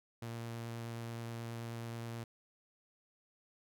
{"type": "tone with vibrato", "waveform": "sawtooth", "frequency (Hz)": 116.2, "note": "A#2", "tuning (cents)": -5, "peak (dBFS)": -37, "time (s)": [0.22, 2.24], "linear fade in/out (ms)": 5, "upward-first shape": "sine", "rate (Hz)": 9.4, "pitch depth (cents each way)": 9, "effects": []}